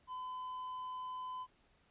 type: tone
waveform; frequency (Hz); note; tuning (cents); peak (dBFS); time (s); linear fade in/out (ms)
triangle; 1014; B5; +45; -39; 0.07-1.47; 50
effects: pink hiss -71 dBFS RMS until 1.9 s + resampled to 8000 Hz